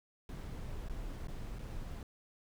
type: noise with dropouts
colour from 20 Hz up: brown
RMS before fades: -42 dBFS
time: 0.29-2.03 s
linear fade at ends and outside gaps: 2 ms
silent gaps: 0.886-0.896 / 1.272-1.282 / 1.587-1.591 s
effects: none